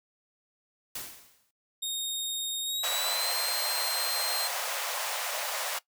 white noise with exponential decay, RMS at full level -35 dBFS, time 0.95-1.51 s, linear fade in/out 5 ms, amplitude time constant 120 ms
sawtooth tone with pitch glide, 3709 to 4163 Hz, A#7 to C8, -9 to -10 cents, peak -27 dBFS, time 1.82-4.48 s, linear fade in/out 10 ms, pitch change +199 cents, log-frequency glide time 2.62-3.35 s
pink high-pass noise, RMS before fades -33 dBFS, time 2.83-5.79 s, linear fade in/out 10 ms, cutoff 540 Hz, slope 48 dB/octave
effects noise-tail reverb RT60 0.1 s tail -18 dB re dry

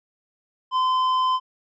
triangle tone with tanh clipping, 1027 Hz, C6, 33 cents flat, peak -20 dBFS, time 0.71-1.4 s, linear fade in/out 50 ms, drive 14 dB, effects low-pass 5000 Hz 12 dB/octave

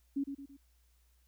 sine tone with echo, 277.9 Hz, C#4, 4 cents sharp, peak -30 dBFS, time 0.16-0.24 s, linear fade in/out 10 ms, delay 110 ms, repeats 3, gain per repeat -7 dB, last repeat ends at 0.57 s, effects added 60 Hz sine -66 dBFS peak until 1.27 s + white hiss -75 dBFS RMS until 1.27 s

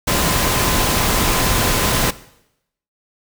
sine tone in noise, 1025 Hz, C6, 36 cents flat, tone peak -28 dBFS, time 0.07-2.11 s, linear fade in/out 10 ms, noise pink, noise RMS -17 dBFS, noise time 0.07-2.11 s, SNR -14 dB, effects noise-tail reverb RT60 0.8 s tail -18 dB re dry

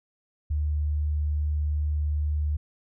sine tone, 74.8 Hz, D2, 32 cents sharp, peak -23 dBFS, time 0.5-2.57 s, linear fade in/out 10 ms, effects none

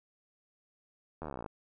slowing click train, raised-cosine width 1 ms, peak -26 dBFS, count 17, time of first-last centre 1.22-1.462 s, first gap 12 ms, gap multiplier 1.03, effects none

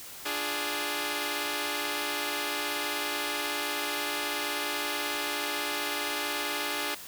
5% pulse chord, D diminished, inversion none, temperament equal, 293.7 / 349.2 / 415.3 Hz, D4 / F4 / Ab4, 0 / 0 / 0 cents, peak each -22 / -27 / -22 dBFS, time 0.25-6.95 s, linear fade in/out 10 ms, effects white hiss -44 dBFS RMS until 7.07 s

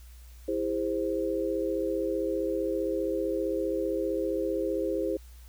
sine chord, E augmented, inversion none, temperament equal with one note detuned, 329.6 / 404.9 / 523.3 Hz, E4 / G#4 / B#4, 0 / -44 / 0 cents, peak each -31 dBFS, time 0.48-5.17 s, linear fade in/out 5 ms, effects added 60 Hz sine -46 dBFS peak until 5.48 s + white hiss -59 dBFS RMS until 5.48 s

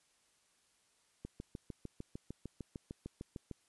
click train, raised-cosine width 3 ms, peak -30 dBFS, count 16, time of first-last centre 1.25-3.512 s, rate 6.63 Hz, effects white hiss -73 dBFS RMS until 3.68 s + resampled to 24000 Hz

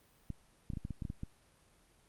clicks, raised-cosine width 5 ms, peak -27 dBFS, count 10, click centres 0.303 / 0.702 / 0.735 / 0.772 / 0.851 / 0.907 / 1.022 / 1.052 / 1.101 / 1.234 s, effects pink hiss -67 dBFS RMS until 2.08 s + Opus 32 kbps

